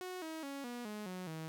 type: tone with pitch steps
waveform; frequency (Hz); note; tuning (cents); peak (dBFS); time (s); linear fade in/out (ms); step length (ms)
sawtooth; 366.8 / 319.3 / 278 / 242 / 210.7 / 183.4 / 159.66; F#4 / D#4 / C#4 / B3 / G#3 / F#3 / D#3; -15 / +45 / +5 / -35 / +25 / -15 / +45; -38; 0.01-1.48; 0; 210
effects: none